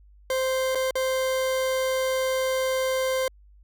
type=tone with dropouts; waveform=40% pulse; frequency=522 Hz; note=C5; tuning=4 cents flat; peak=-22 dBFS; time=0.3-3.28 s; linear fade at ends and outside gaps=2 ms; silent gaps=0.749-0.754 / 0.909-0.954 s; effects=added 50 Hz sine -50 dBFS peak until 3.63 s